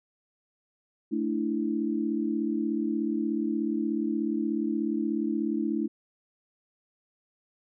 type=chord; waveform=sine; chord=A suspended fourth; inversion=none; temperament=just; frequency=220 / 293.3 / 330 Hz; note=A3 / D4 / E4; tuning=0 / -2 / +2 cents; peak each=-30 dBFS; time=1.11-5.88 s; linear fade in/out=20 ms; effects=none